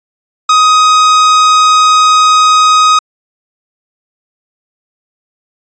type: tone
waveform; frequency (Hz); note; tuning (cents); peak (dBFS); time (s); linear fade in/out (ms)
45% pulse; 1255; D#6; +15; -4; 0.49-2.99; 5
effects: resampled to 16000 Hz